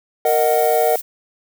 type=chord; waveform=triangle; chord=D# minor; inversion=second; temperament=equal; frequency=466.2 / 622.3 / 740 Hz; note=A#4 / D#5 / F#5; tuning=0 / 0 / 0 cents; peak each=-16 dBFS; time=0.25-0.96 s; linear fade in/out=2 ms
type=noise; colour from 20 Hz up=violet; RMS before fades=-27 dBFS; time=0.25-1.02 s; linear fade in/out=20 ms
effects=none